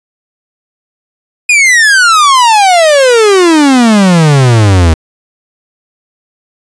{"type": "exponential sweep", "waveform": "45% pulse", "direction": "down", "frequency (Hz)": [2500, 77.78], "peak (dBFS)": -3, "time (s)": [1.49, 4.94], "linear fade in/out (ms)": 5, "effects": ["resampled to 22050 Hz"]}